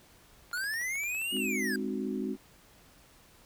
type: clicks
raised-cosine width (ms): 0.3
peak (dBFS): -34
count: 10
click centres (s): 0.514 / 0.575 / 0.641 / 0.739 / 0.814 / 0.956 / 1.036 / 1.148 / 1.216 / 1.367
type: linear two-way sweep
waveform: square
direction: up then down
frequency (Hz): 1400 to 2919 to 1571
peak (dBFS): -32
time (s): 0.53-1.76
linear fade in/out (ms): 2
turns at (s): 1.35
type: chord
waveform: sine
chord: Ab dominant seventh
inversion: none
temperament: equal with one note detuned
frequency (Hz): 207.7 / 261.6 / 306.5 / 370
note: Ab3 / C4 / Eb4 / Gb4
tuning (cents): 0 / 0 / -26 / 0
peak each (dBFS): -35 / -35 / -40 / -37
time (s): 1.31-2.37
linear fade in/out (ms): 50
effects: pink hiss -59 dBFS RMS until 3.45 s